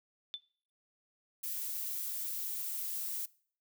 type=tone with exponential decay; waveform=sine; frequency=3520 Hz; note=A7; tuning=in tune; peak=-32 dBFS; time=0.34-0.42 s; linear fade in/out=0 ms; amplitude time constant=16 ms
type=noise; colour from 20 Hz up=violet; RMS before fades=-38 dBFS; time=1.43-3.26 s; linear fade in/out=10 ms
effects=noise-tail reverb RT60 0.5 s tail -22 dB re dry